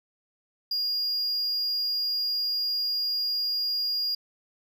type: tone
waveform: triangle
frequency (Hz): 4839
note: D#8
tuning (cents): -49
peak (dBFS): -24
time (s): 0.71-4.15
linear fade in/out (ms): 5
effects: none